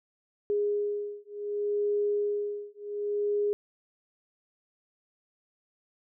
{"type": "beating tone pair", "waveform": "sine", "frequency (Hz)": [412, 412.67], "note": ["G#4", "G#4"], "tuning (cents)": [-14, -11], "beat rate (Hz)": 0.67, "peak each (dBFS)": -30, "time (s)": [0.5, 3.53], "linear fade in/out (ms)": 0, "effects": []}